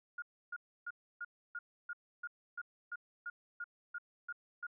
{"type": "tone bursts", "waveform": "sine", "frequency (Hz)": 1425, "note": "F6", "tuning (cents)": 34, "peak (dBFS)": -39, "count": 14, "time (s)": [0.18, 4.668], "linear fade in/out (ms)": 5, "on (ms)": 42, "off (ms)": 300, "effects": []}